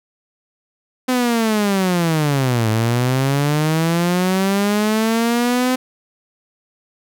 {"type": "linear two-way sweep", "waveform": "sawtooth", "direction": "down then up", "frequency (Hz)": [257, 108.2, 257], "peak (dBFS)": -11, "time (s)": [1.08, 5.76], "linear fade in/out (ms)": 10, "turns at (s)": 2.69, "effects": []}